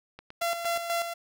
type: click train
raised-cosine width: 0.3 ms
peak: -27 dBFS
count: 6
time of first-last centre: 0.19-0.761 s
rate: 8.75 Hz
type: tone with tremolo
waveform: sawtooth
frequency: 682 Hz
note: F5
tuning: 41 cents flat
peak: -22 dBFS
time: 0.41-1.14 s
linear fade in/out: 10 ms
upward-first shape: square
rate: 4.1 Hz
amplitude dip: 55%
effects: none